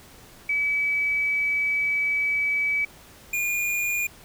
sine / square tone pair in turn, 2289 / 2425 Hz, D7 / D#7, -45 / -45 cents, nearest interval minor second, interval 100 cents, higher second, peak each -21 / -24 dBFS, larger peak first, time 0.49-2.85 / 3.33-4.07 s, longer first, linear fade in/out 5 ms, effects pink hiss -49 dBFS RMS until 4.24 s

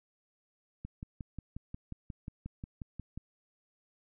click train, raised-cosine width 5 ms, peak -28 dBFS, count 14, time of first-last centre 0.85-3.176 s, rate 5.59 Hz, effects none

